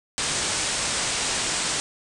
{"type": "low-pass noise", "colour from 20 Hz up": "white", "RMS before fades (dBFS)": -26, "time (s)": [0.18, 1.8], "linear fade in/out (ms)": 0, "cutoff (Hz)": 9200, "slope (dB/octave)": 96, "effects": []}